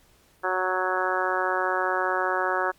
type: harmonic tone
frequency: 185 Hz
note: F#3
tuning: in tune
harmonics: 2 / 3 / 4 / 5 / 6 / 7 / 8 / 9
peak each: -31 / -31 / -31 / -31 / -31 / -31 / -31 / -31 dBFS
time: 0.43-2.72 s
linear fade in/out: 20 ms
effects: pink hiss -60 dBFS RMS until 2.78 s + Opus 48 kbps